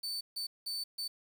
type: tone bursts at uneven times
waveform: 40% pulse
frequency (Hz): 4525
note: C#8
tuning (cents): +35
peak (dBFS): -34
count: 4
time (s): 0.03-0.21 / 0.36-0.47 / 0.66-0.84 / 0.98-1.08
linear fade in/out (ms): 10
effects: 10-bit